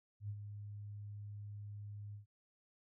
sine tone with ADSR envelope, 103.1 Hz, G#2, 12 cents flat, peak -38 dBFS, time 0.2-2.26 s, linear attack 90 ms, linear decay 61 ms, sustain -7 dB, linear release 120 ms, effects none

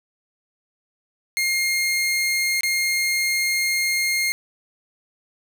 sawtooth tone with dropouts, 2129 Hz, C7, 30 cents sharp, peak -16 dBFS, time 1.37-4.32 s, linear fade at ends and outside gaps 0 ms, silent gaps 2.608-2.633 s, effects none

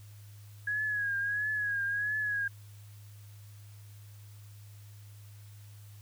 sine tone with vibrato, 1661.2 Hz, G#6, in tune, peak -29 dBFS, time 0.67-2.48 s, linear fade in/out 5 ms, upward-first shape triangle, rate 1.5 Hz, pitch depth 68 cents each way, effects added 103 Hz sine -48 dBFS peak until 6.01 s + white hiss -61 dBFS RMS until 6.01 s

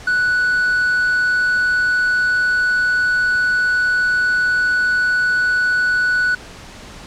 triangle tone with quantisation, 1480 Hz, F#6, in tune, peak -12 dBFS, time 0.07-6.35 s, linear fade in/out 5 ms, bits 7, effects pink hiss -37 dBFS RMS until 7.06 s + low-pass 7000 Hz 12 dB/octave

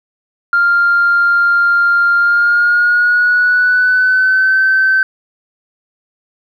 sine tone with pitch glide, 1396.9 to 1541 Hz, F6 to G6, 0 to -30 cents, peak -7 dBFS, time 0.53-5.03 s, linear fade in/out 2 ms, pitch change +170 cents, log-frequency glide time 2.17-4.6 s, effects tanh soft clip ceiling -4 dBFS + 8-bit

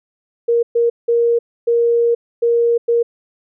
sine tone bursts at uneven times, 469.4 Hz, A#4, 12 cents sharp, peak -11 dBFS, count 6, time 0.48-0.63 / 0.75-0.9 / 1.08-1.39 / 1.67-2.15 / 2.42-2.78 / 2.88-3.03 s, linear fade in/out 10 ms, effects none

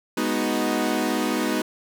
sawtooth chord, G# minor seventh, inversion none, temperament equal, 207.7 / 246.9 / 311.1 / 370 Hz, G#3 / B3 / D#4 / F#4, 0 / 0 / 0 / 0 cents, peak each -25 / -22 / -22 / -26 dBFS, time 0.17-1.62 s, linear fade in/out 5 ms, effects none

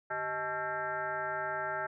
sine tone with frequency modulation, 1108.7 Hz, C#6, in tune, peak -32 dBFS, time 0.1-1.87 s, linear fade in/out 10 ms, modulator 240 Hz, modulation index 2.6, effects none

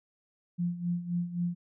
sine tone with tremolo, 174.4 Hz, F3, 2 cents flat, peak -26 dBFS, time 0.58-1.55 s, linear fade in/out 20 ms, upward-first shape sine, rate 3.8 Hz, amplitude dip 75%, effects none

